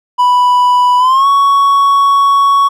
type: tone with pitch glide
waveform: triangle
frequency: 987.8 to 1115.2 Hz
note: B5 to C#6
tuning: 0 to +10 cents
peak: -4 dBFS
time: 0.18-2.69 s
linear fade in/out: 20 ms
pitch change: +210 cents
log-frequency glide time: 0.98-1.27 s
effects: none